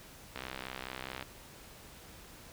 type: click train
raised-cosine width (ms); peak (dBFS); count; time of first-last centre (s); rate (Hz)
0.3; -23; 57; 0.36-1.226; 64.7
effects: pink hiss -53 dBFS RMS until 2.52 s